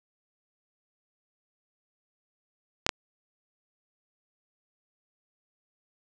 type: clicks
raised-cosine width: 0.2 ms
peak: -5 dBFS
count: 2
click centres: 2.865 / 2.892 s
effects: none